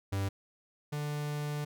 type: tone pair in turn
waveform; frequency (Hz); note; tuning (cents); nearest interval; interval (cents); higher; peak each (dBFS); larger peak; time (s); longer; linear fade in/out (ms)
45% pulse; 98 / 147.77; G2 / D3; 0 / +11; perfect fifth; 711; second; -30 / -33; first; 0.12-0.29 / 0.92-1.65; second; 10
effects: none